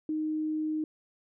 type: tone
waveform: sine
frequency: 310 Hz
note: D#4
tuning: 6 cents flat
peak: -28 dBFS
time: 0.09-0.84 s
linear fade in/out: 2 ms
effects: none